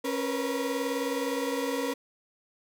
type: tone cluster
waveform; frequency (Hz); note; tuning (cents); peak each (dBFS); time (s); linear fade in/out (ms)
35% pulse; 274.8 / 472.1 / 491.5; C#4 / A#4 / B4; -15 / +22 / -8; -30 / -32 / -31; 0.04-1.94; 10
effects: none